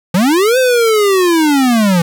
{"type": "linear two-way sweep", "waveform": "square", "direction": "up then down", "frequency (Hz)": [164.2, 523.3, 164.2], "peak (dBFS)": -9, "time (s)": [0.14, 2.02], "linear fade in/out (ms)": 5, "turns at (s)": 0.58, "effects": ["7-bit"]}